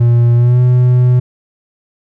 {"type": "tone with pitch glide", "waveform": "triangle", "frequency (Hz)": [119, 124.63], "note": ["A#2", "B2"], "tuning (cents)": [36, 16], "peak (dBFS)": -4, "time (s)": [0, 1.2], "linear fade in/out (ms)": 10, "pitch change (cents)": 80, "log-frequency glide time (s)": [0.35, 0.6], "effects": []}